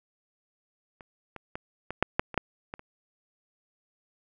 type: clicks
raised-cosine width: 0.5 ms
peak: -30 / -25 / -20 / -19 / -6 / -7 / -23 / -8 / -21 / -29 dBFS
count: 10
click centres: 1.008 / 1.363 / 1.555 / 1.906 / 2.026 / 2.195 / 2.343 / 2.377 / 2.739 / 2.794 s
effects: none